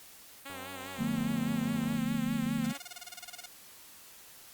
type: tone with vibrato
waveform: 5% pulse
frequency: 270 Hz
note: C#4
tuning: 45 cents flat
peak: -30 dBFS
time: 0.45-2.78 s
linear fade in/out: 10 ms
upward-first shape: sine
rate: 4.9 Hz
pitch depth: 65 cents each way
type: click train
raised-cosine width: 1 ms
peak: -34 dBFS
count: 138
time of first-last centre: 0.5-1.954 s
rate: 94.2 Hz
type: chord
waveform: sine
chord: B half-diminished seventh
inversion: first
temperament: just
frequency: 148.16 / 177.8 / 222.2 / 246.9 Hz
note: D3 / F3 / A3 / B3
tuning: +16 / +31 / +17 / 0 cents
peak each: -38 / -38 / -32 / -34 dBFS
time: 0.98-2.73 s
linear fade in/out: 20 ms
type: tone bursts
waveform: 5% pulse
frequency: 716 Hz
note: F5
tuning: 43 cents sharp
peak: -30 dBFS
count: 16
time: 2.64-3.46 s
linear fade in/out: 5 ms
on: 25 ms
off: 28 ms
effects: white hiss -53 dBFS RMS until 4.53 s + Opus 48 kbps